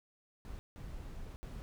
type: noise bursts at uneven times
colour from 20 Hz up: brown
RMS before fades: -45 dBFS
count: 3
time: 0.45-0.59 / 0.76-1.36 / 1.43-1.62 s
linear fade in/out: 0 ms
effects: none